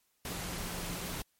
sine tone in noise, 174.61 Hz, F3, in tune, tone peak -45 dBFS, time 0.3-1.18 s, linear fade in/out 2 ms, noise pink, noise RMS -39 dBFS, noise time 0.25-1.22 s, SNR -9 dB, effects white hiss -74 dBFS RMS until 1.39 s + MP3 64 kbps

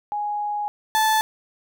sine / 35% pulse tone pair in turn, 830.6 / 873.3 Hz, G#5 / A5, 0 / -13 cents, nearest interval minor second, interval 87 cents, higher second, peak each -23 / -15 dBFS, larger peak second, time 0.12-0.68 / 0.95-1.21 s, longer first, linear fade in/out 0 ms, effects none

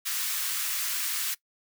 white high-pass noise, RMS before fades -30 dBFS, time 0.05-1.35 s, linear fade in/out 20 ms, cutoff 1200 Hz, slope 24 dB/octave, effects noise-tail reverb RT60 0.1 s tail -20 dB re dry

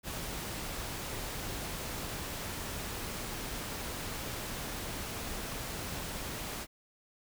pink noise, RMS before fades -39 dBFS, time 0.03-6.67 s, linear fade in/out 50 ms, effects none

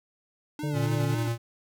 square tone with vibrato, 293.7 Hz, D4, in tune, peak -34 dBFS, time 0.59-1.28 s, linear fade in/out 2 ms, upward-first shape sine, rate 3.7 Hz, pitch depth 89 cents each way
harmonic tone, 146.83 Hz, D3, in tune, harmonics 1 / 3 / 4, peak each -28 / -38 / -40 dBFS, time 0.63-1.15 s, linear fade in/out 5 ms
square tone with tremolo, 116.54 Hz, A#2, in tune, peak -26 dBFS, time 0.73-1.38 s, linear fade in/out 50 ms, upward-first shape square, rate 11 Hz, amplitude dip 25%
effects none

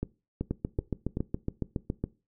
two click trains, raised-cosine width 3 ms, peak -17 / -16 dBFS, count 4 / 12, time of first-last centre 0.03-1.171 / 0.51-2.04 s, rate 2.63 / 7.19 Hz, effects noise-tail reverb RT60 0.3 s tail -20 dB re dry

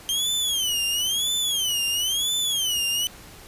sawtooth tone with vibrato, 3136 Hz, G7, in tune, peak -19 dBFS, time 0.09-3.07 s, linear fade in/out 0 ms, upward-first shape sine, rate 0.99 Hz, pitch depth 200 cents each way, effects pink hiss -45 dBFS RMS until 3.47 s + resampled to 32000 Hz

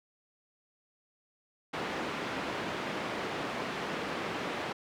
pink band-pass noise, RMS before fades -36 dBFS, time 1.73-4.73 s, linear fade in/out 10 ms, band 220 to 2700 Hz, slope 12 dB/octave, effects none

